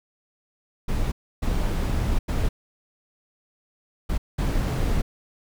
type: noise bursts at uneven times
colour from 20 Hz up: brown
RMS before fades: -23 dBFS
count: 5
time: 0.88-1.12 / 1.42-2.19 / 2.28-2.49 / 4.09-4.18 / 4.38-5.02 s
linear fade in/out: 10 ms
effects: none